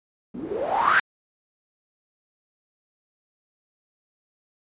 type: noise with low-pass filter sweep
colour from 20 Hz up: blue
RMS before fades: -23 dBFS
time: 0.34-1 s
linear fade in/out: 5 ms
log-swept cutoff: 230 to 1700 Hz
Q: 8.1
effects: resampled to 8000 Hz